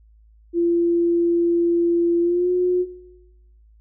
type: tone with pitch glide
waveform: sine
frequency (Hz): 342.1 to 360.6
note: F4 to F#4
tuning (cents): -36 to -45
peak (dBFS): -16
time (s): 0.53-2.86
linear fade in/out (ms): 50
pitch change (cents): +91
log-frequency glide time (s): 2.21-2.5
effects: noise-tail reverb RT60 1.0 s tail -18 dB re dry + added 54 Hz sine -49 dBFS peak until 3.8 s